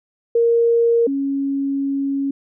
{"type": "tone pair in turn", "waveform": "sine", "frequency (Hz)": [466.2, 276.2], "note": ["A#4", "C#4"], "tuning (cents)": [0, -6], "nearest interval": "major sixth", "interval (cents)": 906, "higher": "first", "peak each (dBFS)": [-12, -18], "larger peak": "first", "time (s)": [[0.35, 1.07], [1.07, 2.31]], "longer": "second", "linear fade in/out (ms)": 5, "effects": []}